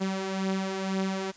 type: beating tone pair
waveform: sawtooth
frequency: 190 / 192 Hz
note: F#3 / G3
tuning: +46 / -36 cents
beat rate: 2 Hz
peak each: -30 / -25 dBFS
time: 0-1.32 s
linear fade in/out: 20 ms
effects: white hiss -53 dBFS RMS until 1.36 s + resampled to 16000 Hz